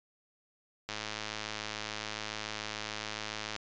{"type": "click train", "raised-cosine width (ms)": 0.2, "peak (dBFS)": -19, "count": 287, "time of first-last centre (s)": [0.89, 3.563], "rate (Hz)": 107, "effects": ["resampled to 16000 Hz"]}